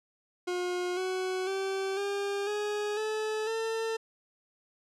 40% pulse tone with pitch steps, 358.5 / 372.2 / 386.5 / 401.2 / 416.6 / 432.5 / 449.1 Hz, F4 / F#4 / G4 / G4 / G#4 / A4 / A4, +45 / +10 / -24 / +40 / +5 / -30 / +35 cents, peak -29 dBFS, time 0.47-3.97 s, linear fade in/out 10 ms, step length 500 ms, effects low-pass 8000 Hz 12 dB/octave

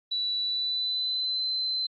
sine tone with pitch glide, 3947 to 4067 Hz, B7 to C8, -2 to -50 cents, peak -26 dBFS, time 0.11-1.87 s, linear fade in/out 10 ms, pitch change +52 cents, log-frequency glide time 0.41-1.47 s, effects AAC 48 kbps

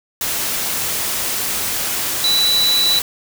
sine tone in noise, 3951 Hz, B7, in tune, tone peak -13 dBFS, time 2.24-2.99 s, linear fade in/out 2 ms, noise white, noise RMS -21 dBFS, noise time 0.21-3.02 s, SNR +5 dB, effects none

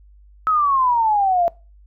sine exponential sweep, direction down, 1298 to 673 Hz, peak -14 dBFS, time 0.47-1.48 s, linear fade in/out 0 ms, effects noise-tail reverb RT60 0.3 s tail -22 dB re dry + added 50 Hz sine -45 dBFS peak until 1.86 s

